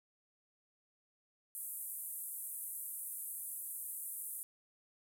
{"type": "band-pass noise", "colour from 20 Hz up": "white", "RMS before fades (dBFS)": -44, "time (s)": [1.55, 4.43], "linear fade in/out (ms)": 0, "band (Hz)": [8900, 14000], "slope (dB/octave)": 48, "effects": []}